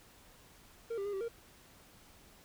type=tone with pitch steps; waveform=triangle; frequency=461.3 / 396.5 / 408.1 / 386.9 / 464.7 Hz; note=A#4 / G4 / G#4 / G4 / A#4; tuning=-18 / +20 / -30 / -23 / -5 cents; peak=-33 dBFS; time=0.9-1.285 s; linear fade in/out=10 ms; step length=77 ms; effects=pink hiss -60 dBFS RMS until 2.44 s